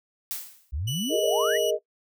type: noise with exponential decay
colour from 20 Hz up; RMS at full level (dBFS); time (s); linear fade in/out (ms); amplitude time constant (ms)
blue; -29; 0.31-0.71; 0; 86
type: exponential sweep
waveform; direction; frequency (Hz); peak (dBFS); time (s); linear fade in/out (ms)
sine; up; 61.5 to 2072; -27; 0.72-1.58; 20
type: tone with pitch glide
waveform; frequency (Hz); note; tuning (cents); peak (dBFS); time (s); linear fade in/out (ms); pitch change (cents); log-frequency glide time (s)
sawtooth; 2960 to 2933; F#7 to F#7; 0 to -16; -27; 0.87-1.71; 10; -16; 1.03-1.51
type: chord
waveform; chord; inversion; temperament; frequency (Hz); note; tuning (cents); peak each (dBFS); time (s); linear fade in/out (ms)
sine; Ab suspended second; none; just; 415.3 / 467.2 / 623; Ab4 / Bb4 / Eb5; 0 / +4 / +2; -27 / -26 / -25; 1.09-1.79; 50
effects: noise-tail reverb RT60 0.1 s tail -19 dB re dry